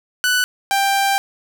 sawtooth tone pair in turn, 1489 / 788.8 Hz, F#6 / G5, +11 / +11 cents, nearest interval major seventh, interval 1100 cents, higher first, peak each -11 dBFS, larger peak neither, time 0.24-0.44 / 0.71-1.18 s, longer second, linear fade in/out 0 ms, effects 8-bit

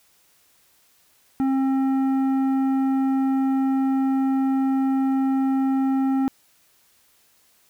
sine tone with tanh clipping, 267.5 Hz, C4, 38 cents sharp, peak -20 dBFS, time 1.4-6.28 s, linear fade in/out 0 ms, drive 10 dB, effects white hiss -60 dBFS RMS until 7.69 s

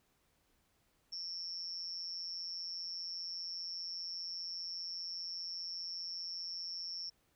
sine tone with amplitude modulation, 5430 Hz, F8, 50 cents flat, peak -36 dBFS, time 1.12-7.1 s, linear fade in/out 10 ms, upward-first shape sine, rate 175 Hz, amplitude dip 85%, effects pink hiss -75 dBFS RMS until 7.35 s

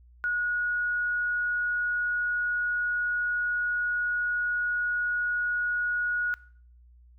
sine tone, 1453 Hz, F#6, 32 cents flat, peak -25 dBFS, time 0.24-6.34 s, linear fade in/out 0 ms, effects noise-tail reverb RT60 0.5 s tail -20 dB re dry + added 60 Hz sine -52 dBFS peak until 7.18 s

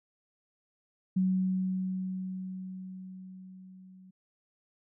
sine tone with level ramp, 186.7 Hz, F#3, 16 cents sharp, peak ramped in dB -23 to -51 dBFS, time 1.16-4.11 s, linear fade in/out 10 ms, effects none

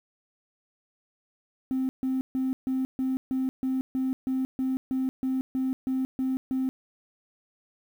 triangle tone bursts, 261.6 Hz, C4, in tune, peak -21 dBFS, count 16, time 1.71-6.69 s, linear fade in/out 0 ms, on 180 ms, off 140 ms, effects tanh soft clip ceiling -21 dBFS + 9-bit

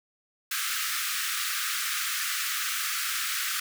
pink high-pass noise, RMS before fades -30 dBFS, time 0.51-3.6 s, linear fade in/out 5 ms, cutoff 1200 Hz, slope 96 dB/octave, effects none

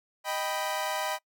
sawtooth chord, Eb augmented, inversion none, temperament equal, 622.3 / 784 / 987.8 Hz, Eb5 / G5 / B5, 0 / 0 / 0 cents, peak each -30 dBFS, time 0.24-1.19 s, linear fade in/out 50 ms, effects noise-tail reverb RT60 0.1 s tail -23 dB re dry

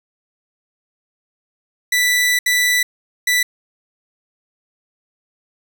sawtooth tone bursts at uneven times, 1975.5 Hz, B6, in tune, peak -10 dBFS, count 3, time 1.92-2.39 / 2.46-2.83 / 3.27-3.43 s, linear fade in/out 5 ms, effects none

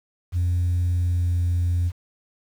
sine tone with pitch glide, 88.1 to 87.39 Hz, F2 to F2, +16 to +2 cents, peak -17 dBFS, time 0.32-1.92 s, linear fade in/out 50 ms, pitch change -14 cents, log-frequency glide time 0.96-1.37 s, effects tanh soft clip ceiling -17 dBFS + 8-bit

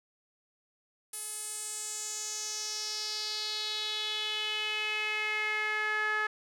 sawtooth tone with band-pass filter sweep, 427.3 Hz, G#4, 49 cents sharp, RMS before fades -34 dBFS, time 1.13-6.27 s, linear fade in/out 5 ms, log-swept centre 10000 to 1600 Hz, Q 4.2, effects none

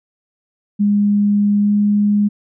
sine tone with pitch glide, 204.9 to 206.3 Hz, G#3 to G#3, -23 to -11 cents, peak -11 dBFS, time 0.79-2.29 s, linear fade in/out 20 ms, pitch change +12 cents, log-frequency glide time 1.6-1.71 s, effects none

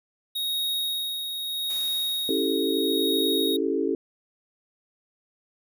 square tone with tremolo, 3757 Hz, A#7, 13 cents sharp, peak -25 dBFS, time 0.35-3.57 s, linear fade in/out 10 ms, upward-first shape sine, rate 0.78 Hz, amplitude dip 45%
white noise with exponential decay, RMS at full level -42 dBFS, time 1.7-3.64 s, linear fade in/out 0 ms, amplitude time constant 420 ms
sine chord, A dominant seventh, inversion first, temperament equal, 277.2 / 329.6 / 392 / 440 Hz, C#4 / E4 / G4 / A4, 0 / 0 / 0 / 0 cents, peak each -28 dBFS, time 2.29-3.95 s, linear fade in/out 2 ms
effects none

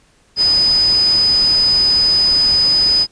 sine tone in noise, 5000 Hz, D#8, 8 cents sharp, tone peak -10 dBFS, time 0.36-3.07 s, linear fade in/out 50 ms, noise pink, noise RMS -28 dBFS, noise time 0.36-3.07 s, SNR +15 dB, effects pink hiss -54 dBFS RMS until 3.11 s + resampled to 22050 Hz

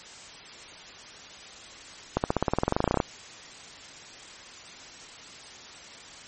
accelerating click train, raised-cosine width 1 ms, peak -8 dBFS, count 19, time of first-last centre 2.17-3.002 s, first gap 69 ms, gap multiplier 0.95, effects white hiss -45 dBFS RMS until 6.27 s + MP3 32 kbps

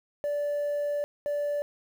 sine tone pair in turn, 582 / 582 Hz, D5 / D5, -16 / -16 cents, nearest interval unison, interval 0 cents, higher neither, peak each -24 dBFS, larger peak neither, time 0.24-1.04 / 1.26-1.62 s, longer first, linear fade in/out 0 ms, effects tanh soft clip ceiling -25 dBFS + 9-bit

